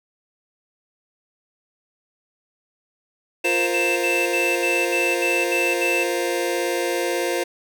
sawtooth chord, F suspended fourth, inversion none, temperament just, 349.2 / 465.6 / 523.8 Hz, F4 / Bb4 / C5, 0 / -2 / +2 cents, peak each -20 / -23 / -21 dBFS, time 3.44-7.44 s, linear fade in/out 10 ms
triangle tone bursts, 2654 Hz, E7, 11 cents sharp, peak -19 dBFS, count 9, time 3.44-6.038 s, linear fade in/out 10 ms, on 230 ms, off 66 ms
effects none

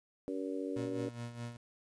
harmonic tone, 94.8 Hz, F#2, 43 cents sharp, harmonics 3 / 4 / 5 / 6, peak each -38 / -42 / -41 / -46 dBFS, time 0.28-1.09 s, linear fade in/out 0 ms
30% pulse tone with tremolo, 118.8 Hz, A#2, 33 cents sharp, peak -36 dBFS, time 0.76-1.57 s, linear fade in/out 5 ms, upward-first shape sine, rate 4.8 Hz, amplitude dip 65%
effects resampled to 22050 Hz + 11-bit

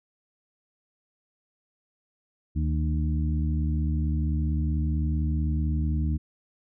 harmonic tone with a mistuned harmonic, 75.7 Hz, D#2, 47 cents flat, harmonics 1 / 2 / 3 / 4, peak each -24 / -30 / -34 / -36 dBFS, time 2.55-6.18 s, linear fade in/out 20 ms, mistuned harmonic 2, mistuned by +51 cents, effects none

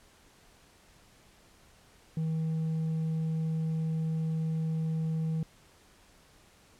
triangle tone with hard clipping, 160 Hz, D#3, 49 cents sharp, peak -27 dBFS, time 2.17-5.43 s, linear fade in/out 2 ms, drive 1 dB, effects pink hiss -60 dBFS RMS until 6.79 s + low-pass 11000 Hz 12 dB/octave

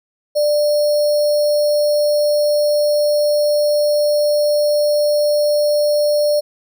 sine tone with sample-and-hold, 592 Hz, D5, 14 cents sharp, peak -12 dBFS, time 0.35-6.41 s, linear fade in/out 20 ms, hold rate 4900 Hz, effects none

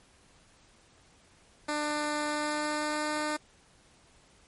10% pulse tone with pitch glide, 298.4 to 302.4 Hz, D4 to D#4, +28 to -49 cents, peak -21 dBFS, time 1.68-3.37 s, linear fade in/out 10 ms, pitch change +23 cents, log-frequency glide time 2.25-3.08 s, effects pink hiss -61 dBFS RMS until 4.47 s + MP3 48 kbps

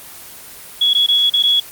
sine tone with dropouts, 3361 Hz, G#7, 20 cents sharp, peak -10 dBFS, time 0.81-1.6 s, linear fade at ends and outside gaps 5 ms, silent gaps 0.934-0.948 / 1.064-1.084 / 1.299-1.336 / 1.426-1.435 s, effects white hiss -36 dBFS RMS until 1.71 s + Opus 24 kbps

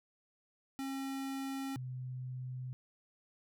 square / sine tone pair in turn, 270 / 127.42 Hz, C#4 / C3, -45 / -45 cents, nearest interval octave + minor second, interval 1300 cents, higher first, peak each -38 / -39 dBFS, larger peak first, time 0.79-1.76 / 1.76-2.73 s, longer neither, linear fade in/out 0 ms, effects none

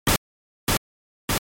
pink noise with echo, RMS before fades -18 dBFS, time 0.07-0.16 s, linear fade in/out 2 ms, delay 610 ms, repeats 2, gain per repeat -2 dB, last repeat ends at 1.38 s, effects MP3 64 kbps

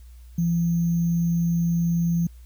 sine tone with sample-and-hold, 169.4 Hz, E3, 48 cents sharp, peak -19 dBFS, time 0.38-2.27 s, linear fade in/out 5 ms, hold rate 6300 Hz, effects added 60 Hz sine -42 dBFS peak until 2.45 s + white hiss -61 dBFS RMS until 2.45 s

